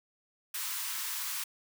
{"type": "high-pass noise", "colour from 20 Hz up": "white", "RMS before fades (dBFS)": -36, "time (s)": [0.54, 1.44], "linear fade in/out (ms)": 5, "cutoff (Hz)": 890, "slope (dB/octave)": 96, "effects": []}